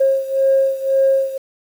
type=beating tone pair; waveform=sine; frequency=538 / 539.9 Hz; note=C5 / C#5; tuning=+48 / -46 cents; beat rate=1.9 Hz; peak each=-14 / -17 dBFS; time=0-1.38 s; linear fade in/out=10 ms; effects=tanh soft clip ceiling -5 dBFS + 7-bit